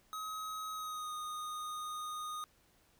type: tone with pitch glide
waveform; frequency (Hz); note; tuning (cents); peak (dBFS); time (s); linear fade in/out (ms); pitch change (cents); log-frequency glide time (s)
square; 1270 to 1234.6; D#6 to D#6; +35 to -14; -40; 0.13-2.44; 0; -49; 0.74-1.13
effects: pink hiss -69 dBFS RMS until 2.99 s